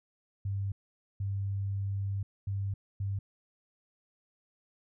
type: tone bursts at uneven times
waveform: sine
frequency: 98.8 Hz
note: G2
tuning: 14 cents sharp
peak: -30 dBFS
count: 4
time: 0.45-0.72 / 1.2-2.23 / 2.47-2.74 / 3-3.19 s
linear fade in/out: 5 ms
effects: none